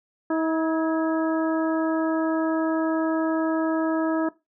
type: harmonic tone with a mistuned harmonic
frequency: 320.6 Hz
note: E4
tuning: 48 cents flat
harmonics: 1 / 2 / 3 / 4 / 5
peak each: -22 / -28 / -32 / -34 / -36 dBFS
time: 0.3-4.29 s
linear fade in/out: 5 ms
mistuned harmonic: 5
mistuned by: +52 cents
effects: noise-tail reverb RT60 0.2 s tail -17 dB re dry

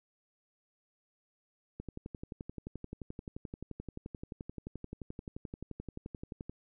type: click train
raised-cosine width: 3 ms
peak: -28 dBFS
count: 55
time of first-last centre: 1.8-6.496 s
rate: 11.5 Hz
effects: none

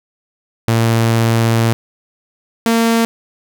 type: tone pair in turn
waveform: sawtooth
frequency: 114.5 / 229 Hz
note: A#2 / A#3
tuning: -31 / -31 cents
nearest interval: octave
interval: 1200 cents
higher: second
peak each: -7 dBFS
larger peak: neither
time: 0.68-1.73 / 2.66-3.05 s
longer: first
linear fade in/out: 0 ms
effects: none

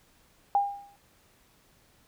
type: tone with exponential decay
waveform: sine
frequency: 805 Hz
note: G5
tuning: 46 cents sharp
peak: -18 dBFS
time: 0.55-0.96 s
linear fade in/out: 1 ms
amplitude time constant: 87 ms
effects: pink hiss -63 dBFS RMS until 2.07 s

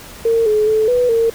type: tone with pitch steps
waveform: sine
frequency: 457.4 / 426.2 / 435.4 / 492.8 / 457.4 Hz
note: A#4 / G#4 / A4 / B4 / A#4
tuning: -33 / +45 / -18 / -4 / -33 cents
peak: -11 dBFS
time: 0.25-1.3 s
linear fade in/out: 5 ms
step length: 210 ms
effects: pink hiss -36 dBFS RMS until 1.34 s

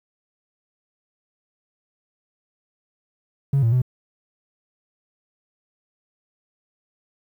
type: tone with pitch steps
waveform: triangle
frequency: 138.4 / 114.7 / 126.2 Hz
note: C#3 / A#2 / B2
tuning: -2 / -28 / +38 cents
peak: -12 dBFS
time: 3.53-3.818 s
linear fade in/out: 5 ms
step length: 96 ms
effects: tanh soft clip ceiling -11 dBFS + 9-bit

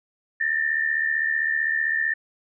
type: tone pair together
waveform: sine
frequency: 1779 / 1854.6 Hz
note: A6 / A#6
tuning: +19 / -9 cents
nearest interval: minor second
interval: 72 cents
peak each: -22 / -26 dBFS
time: 0.4-2.14 s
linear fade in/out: 10 ms
effects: none

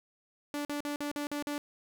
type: tone bursts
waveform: sawtooth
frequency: 291.3 Hz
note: D4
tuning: 14 cents flat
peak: -29 dBFS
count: 7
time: 0.54-1.58 s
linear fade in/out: 0 ms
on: 110 ms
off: 45 ms
effects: none

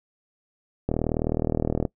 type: click train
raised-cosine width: 2 ms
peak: -10 dBFS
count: 39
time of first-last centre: 0.89-1.852 s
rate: 39.5 Hz
effects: noise-tail reverb RT60 0.1 s tail -22 dB re dry

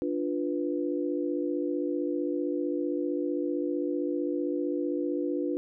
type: chord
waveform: sine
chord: B diminished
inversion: first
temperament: equal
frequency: 293.7 / 349.2 / 493.9 Hz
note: D4 / F4 / B4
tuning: 0 / 0 / 0 cents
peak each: -30 / -31 / -34 dBFS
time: 0.02-5.57 s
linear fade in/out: 0 ms
effects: none

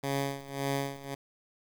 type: tone with tremolo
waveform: 10% pulse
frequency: 138.59 Hz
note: C#3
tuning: in tune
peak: -20 dBFS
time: 0.03-1.15 s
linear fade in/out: 10 ms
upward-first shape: sine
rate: 1.8 Hz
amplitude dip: 85%
effects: 9-bit

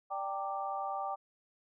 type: harmonic tone with a mistuned harmonic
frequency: 196.3 Hz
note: G3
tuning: 3 cents sharp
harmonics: 3 / 4 / 5 / 6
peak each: -43 / -36 / -44 / -40 dBFS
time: 0.1-1.16 s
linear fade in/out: 20 ms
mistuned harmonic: 5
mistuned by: -120 cents
effects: none

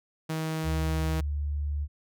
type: tone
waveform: sawtooth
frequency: 158.8 Hz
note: D#3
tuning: 36 cents sharp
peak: -25 dBFS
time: 0.29-1.21 s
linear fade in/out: 10 ms
type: tone with pitch glide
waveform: sine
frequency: 73.6 to 72.92 Hz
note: D2 to D2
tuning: +4 to -12 cents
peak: -27 dBFS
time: 0.63-1.88 s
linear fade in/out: 50 ms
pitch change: -16 cents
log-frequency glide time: 0.79-1.25 s
effects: none

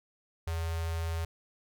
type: tone with notch filter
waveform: square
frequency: 82.41 Hz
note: E2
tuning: in tune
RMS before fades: -33 dBFS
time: 0.47-1.25 s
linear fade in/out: 5 ms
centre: 250 Hz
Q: 1
effects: none

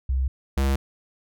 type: tone pair in turn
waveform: sine / square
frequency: 65.41 / 67.8 Hz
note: C2 / C#2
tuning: 0 / -38 cents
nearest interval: minor second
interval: 62 cents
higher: second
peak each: -20 dBFS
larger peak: neither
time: 0.09-0.28 / 0.57-0.76 s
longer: neither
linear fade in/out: 5 ms
effects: none

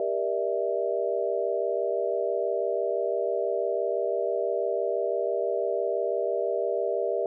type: chord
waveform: sine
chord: E half-diminished seventh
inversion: first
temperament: just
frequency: 395.6 / 474.7 / 593.3 / 659.3 Hz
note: G4 / Bb4 / D5 / E5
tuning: +16 / +31 / +18 / 0 cents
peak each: -30 dBFS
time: 0-7.26 s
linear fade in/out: 2 ms
effects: none

